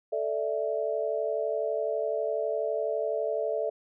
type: chord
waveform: sine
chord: A suspended fourth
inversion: none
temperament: equal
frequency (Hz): 440 / 587.3 / 659.3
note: A4 / D5 / E5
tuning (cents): 0 / 0 / 0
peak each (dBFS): -31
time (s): 0.12-3.7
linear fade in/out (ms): 10
effects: none